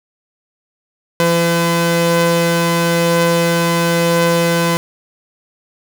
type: tone pair together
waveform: sawtooth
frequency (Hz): 169.33 / 507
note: E3 / B4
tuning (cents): +47 / +45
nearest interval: octave + perfect fifth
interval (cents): 1898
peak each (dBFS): -11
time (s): 1.2-4.77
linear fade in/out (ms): 0
effects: none